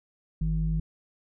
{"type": "tone pair together", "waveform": "sine", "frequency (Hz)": [50.3, 159.7], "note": ["G1", "D#3"], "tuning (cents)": [45, 45], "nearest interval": "octave + minor sixth", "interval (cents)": 2000, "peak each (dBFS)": [-26, -26], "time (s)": [0.41, 0.8], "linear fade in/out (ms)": 5, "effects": ["tanh soft clip ceiling -17 dBFS"]}